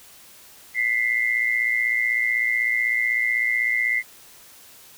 sine tone pair together, 1992 / 2108 Hz, B6 / C7, +14 / +12 cents, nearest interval minor second, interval 98 cents, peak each -22 dBFS, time 0.74-4.03 s, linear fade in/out 50 ms, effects white hiss -48 dBFS RMS until 4.97 s

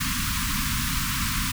pink band-stop noise, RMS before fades -26 dBFS, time 0-1.52 s, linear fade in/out 10 ms, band 280 to 980 Hz, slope 96 dB/octave, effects none

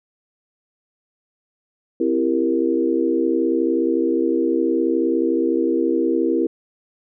sine chord, C dominant seventh, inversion none, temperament equal with one note detuned, 261.6 / 332.7 / 392 / 466.2 Hz, C4 / E4 / G4 / Bb4, 0 / +16 / 0 / 0 cents, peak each -23 / -19 / -24 / -23 dBFS, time 2-6.47 s, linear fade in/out 5 ms, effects none

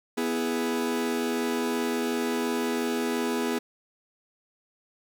40% pulse chord, E major, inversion second, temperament equal, 246.9 / 329.6 / 415.3 Hz, B3 / E4 / G#4, 0 / 0 / 0 cents, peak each -28 / -32 / -29 dBFS, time 0.17-3.59 s, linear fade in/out 10 ms, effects 10-bit

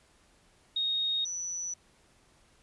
sine tone pair in turn, 3729 / 5937 Hz, A#7 / F#8, 0 / +5 cents, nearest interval minor sixth, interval 805 cents, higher second, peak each -27 / -33 dBFS, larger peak first, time 0.76-1.25 / 1.25-1.74 s, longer neither, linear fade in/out 5 ms, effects pink hiss -64 dBFS RMS until 2.62 s + resampled to 24000 Hz

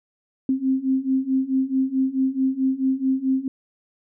sine beating tone pair, 261.6 / 266.2 Hz, C4 / C4, 0 / +30 cents, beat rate 4.6 Hz, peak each -23 / -21 dBFS, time 0.49-3.48 s, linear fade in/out 2 ms, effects none

